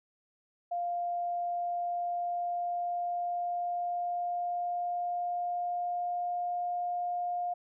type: tone with pitch glide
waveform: sine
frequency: 699 to 707.9 Hz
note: F5 to F5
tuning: +1 to +23 cents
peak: -30 dBFS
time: 0.71-7.54 s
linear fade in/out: 10 ms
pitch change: +22 cents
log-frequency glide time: 0.83-6.69 s
effects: none